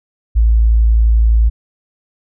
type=tone; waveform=sine; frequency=55.8 Hz; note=A1; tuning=25 cents sharp; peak=-7 dBFS; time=0.35-1.5 s; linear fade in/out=20 ms; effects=none